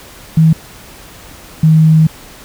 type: tone pair in turn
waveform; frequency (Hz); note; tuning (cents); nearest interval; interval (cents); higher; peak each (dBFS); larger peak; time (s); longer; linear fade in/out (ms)
sine; 160.2 / 158.09; E3 / D#3; -49 / +28; unison; 23; first; -4; neither; 0.37-0.53 / 1.63-2.07; second; 5
effects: pink hiss -36 dBFS RMS until 2.44 s